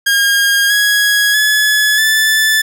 sawtooth tone with pitch steps, 1622 / 1663.8 / 1706.6 / 1750.5 Hz, G#6 / G#6 / G#6 / A6, -41 / +3 / +47 / -9 cents, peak -6 dBFS, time 0.06-2.62 s, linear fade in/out 10 ms, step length 640 ms, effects none

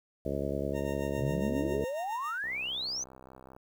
harmonic tone, 69.9 Hz, C#2, 15 cents sharp, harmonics 1 / 2 / 3 / 4 / 5 / 6 / 7 / 8 / 9, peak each -39 / -39 / -39 / -39 / -39 / -39 / -39 / -39 / -39 dBFS, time 0.25-1.85 s, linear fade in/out 5 ms
20% pulse tone with tremolo, 922 Hz, A#5, 19 cents flat, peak -36 dBFS, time 0.73-2.39 s, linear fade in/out 50 ms, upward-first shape sine, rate 7.3 Hz, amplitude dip 65%
sine exponential sweep, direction up, 116.3 to 6340 Hz, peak -32 dBFS, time 1.18-3.04 s, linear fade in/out 10 ms
click train, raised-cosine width 1 ms, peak -36 dBFS, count 74, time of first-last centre 2.44-3.565 s, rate 64.9 Hz
effects 10-bit

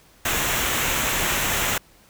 pink noise with comb filter, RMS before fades -23 dBFS, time 0.25-1.78 s, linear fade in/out 5 ms, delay 0.21 ms, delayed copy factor -0.55, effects pink hiss -54 dBFS RMS until 2.09 s

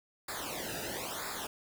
pink noise with flanger, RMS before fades -39 dBFS, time 0.28-1.47 s, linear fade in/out 5 ms, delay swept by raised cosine 0.33 to 0.93 ms, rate 1 Hz, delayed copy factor -0.9, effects none

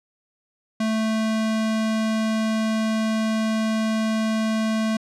square tone, 220 Hz, A3, in tune, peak -21 dBFS, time 0.8-4.97 s, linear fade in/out 5 ms, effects low-pass 8000 Hz 12 dB/octave

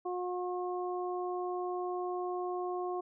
harmonic tone, 360 Hz, F#4, 47 cents flat, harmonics 1 / 2 / 3, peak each -35 / -38 / -42 dBFS, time 0.05-3.01 s, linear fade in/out 10 ms, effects none

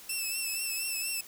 10% pulse tone with vibrato, 2651 Hz, E7, 9 cents sharp, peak -23 dBFS, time 0.09-1.21 s, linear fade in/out 5 ms, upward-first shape triangle, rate 4.2 Hz, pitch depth 54 cents each way, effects white hiss -50 dBFS RMS until 1.27 s

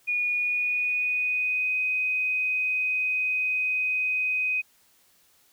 sine tone with pitch glide, 2449 to 2508 Hz, D#7 to D#7, -28 to +13 cents, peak -23 dBFS, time 0.07-4.62 s, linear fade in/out 20 ms, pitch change +41 cents, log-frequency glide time 0.34-1.76 s, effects white hiss -62 dBFS RMS until 5.52 s

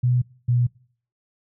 sine tone pair in turn, 123.9 / 121.84 Hz, B2 / B2, +6 / -23 cents, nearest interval unison, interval 29 cents, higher first, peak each -16 dBFS, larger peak neither, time 0.03-0.22 / 0.48-0.67 s, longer neither, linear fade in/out 10 ms, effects noise-tail reverb RT60 0.5 s tail -23 dB re dry

